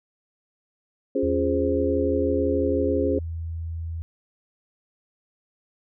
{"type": "chord", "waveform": "sine", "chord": "Db major seventh", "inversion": "none", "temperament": "equal", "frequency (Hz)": [277.2, 349.2, 415.3, 523.3], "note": ["Db4", "F4", "Ab4", "C5"], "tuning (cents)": [0, 0, 0, 0], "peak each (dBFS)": [-25, -29, -25, -26], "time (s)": [1.15, 3.19], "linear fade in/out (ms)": 5}
{"type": "tone", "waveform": "sine", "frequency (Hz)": 82.41, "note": "E2", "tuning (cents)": 0, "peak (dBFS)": -28, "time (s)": [1.23, 4.02], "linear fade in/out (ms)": 0}
{"effects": []}